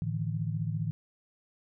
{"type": "chord", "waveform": "sine", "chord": "A suspended fourth", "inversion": "none", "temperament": "equal with one note detuned", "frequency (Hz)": [110, 149.83, 164.81], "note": ["A2", "D3", "E3"], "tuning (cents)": [0, 35, 0], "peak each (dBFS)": [-33, -34, -34], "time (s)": [0.02, 0.91], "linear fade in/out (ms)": 0, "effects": []}